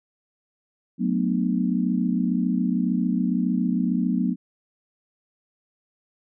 sine chord, B minor seventh, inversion second, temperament equal with one note detuned, 185 / 220 / 246.9 / 300 Hz, F#3 / A3 / B3 / D4, 0 / 0 / 0 / +37 cents, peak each -24 / -27 / -24 / -30 dBFS, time 0.98-4.36 s, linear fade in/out 50 ms, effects none

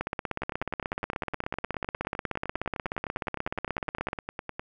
two click trains, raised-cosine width 0.5 ms, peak -14 / -18 dBFS, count 69 / 42, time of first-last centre 0.01-4.131 / 0.42-4.595 s, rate 16.5 / 9.82 Hz, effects none

